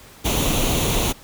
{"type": "noise with comb filter", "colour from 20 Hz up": "pink", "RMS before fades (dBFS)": -20, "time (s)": [0.24, 1.13], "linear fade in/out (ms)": 20, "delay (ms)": 0.3, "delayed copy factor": 0.6, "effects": ["pink hiss -45 dBFS RMS until 1.23 s"]}